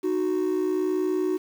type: tone pair together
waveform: triangle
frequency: 309.3 / 370 Hz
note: D#4 / F#4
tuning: -10 / 0 cents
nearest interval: minor third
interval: 310 cents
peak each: -24 / -21 dBFS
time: 0.03-1.38 s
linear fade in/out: 20 ms
effects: tanh soft clip ceiling -16 dBFS + 8-bit